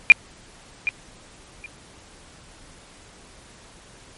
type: tone with echo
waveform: sine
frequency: 2405 Hz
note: D7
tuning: 41 cents sharp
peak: -3 dBFS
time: 0.1-0.12 s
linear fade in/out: 0 ms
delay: 770 ms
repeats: 2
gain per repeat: -15 dB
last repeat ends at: 1.66 s
effects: pink hiss -48 dBFS RMS until 4.17 s + MP3 48 kbps